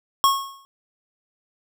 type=tone with exponential decay; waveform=square; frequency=1094 Hz; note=C#6; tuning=23 cents flat; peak=-12 dBFS; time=0.24-0.65 s; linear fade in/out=0 ms; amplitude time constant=87 ms; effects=none